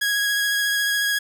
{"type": "tone with vibrato", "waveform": "sawtooth", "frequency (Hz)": 1655, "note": "G#6", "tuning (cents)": -6, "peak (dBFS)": -16, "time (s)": [0.01, 1.19], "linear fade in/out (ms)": 10, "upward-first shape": "sine", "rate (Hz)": 14, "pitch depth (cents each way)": 13, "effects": []}